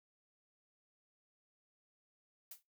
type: noise with exponential decay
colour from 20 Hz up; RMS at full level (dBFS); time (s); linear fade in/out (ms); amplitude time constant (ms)
blue; -44; 2.51-2.63; 5; 24
effects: noise-tail reverb RT60 0.2 s tail -19 dB re dry